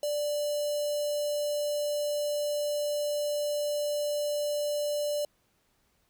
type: tone with notch filter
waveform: square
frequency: 588 Hz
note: D5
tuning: 2 cents sharp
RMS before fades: -30 dBFS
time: 0.03-5.25 s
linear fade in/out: 2 ms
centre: 1800 Hz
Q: 0.69
effects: pink hiss -71 dBFS RMS until 6.09 s